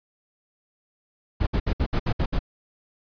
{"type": "noise bursts", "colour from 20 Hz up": "brown", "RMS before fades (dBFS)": -22, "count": 8, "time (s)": [1.4, 2.392], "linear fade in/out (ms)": 10, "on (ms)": 68, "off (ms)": 64, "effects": ["resampled to 11025 Hz"]}